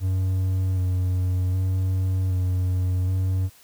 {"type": "tone with vibrato", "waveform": "triangle", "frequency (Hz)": 92.5, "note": "F#2", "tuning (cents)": 0, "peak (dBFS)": -18, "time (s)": [0, 3.5], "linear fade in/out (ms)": 50, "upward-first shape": "square", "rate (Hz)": 0.65, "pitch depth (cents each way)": 20, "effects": ["white hiss -53 dBFS RMS until 3.63 s"]}